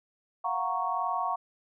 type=chord; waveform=sine; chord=Gb major seventh; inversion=third; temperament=equal; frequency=698.5 / 740 / 932.3 / 1108.7 Hz; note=F5 / Gb5 / Bb5 / Db6; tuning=0 / 0 / 0 / 0 cents; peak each=-35 / -33 / -33 / -31 dBFS; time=0.44-1.36 s; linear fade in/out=10 ms; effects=none